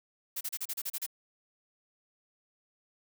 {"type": "noise bursts", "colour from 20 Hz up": "blue", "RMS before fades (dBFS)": -35, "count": 9, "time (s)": [0.36, 1.065], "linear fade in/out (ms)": 10, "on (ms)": 49, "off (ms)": 33, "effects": []}